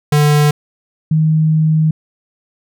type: tone pair in turn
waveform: square / sine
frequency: 148.2 / 157.01 Hz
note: D3 / D#3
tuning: +16 / +16 cents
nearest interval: minor second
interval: 100 cents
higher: second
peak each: -9 dBFS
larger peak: neither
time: 0.12-0.51 / 1.11-1.91 s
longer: second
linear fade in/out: 5 ms
effects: none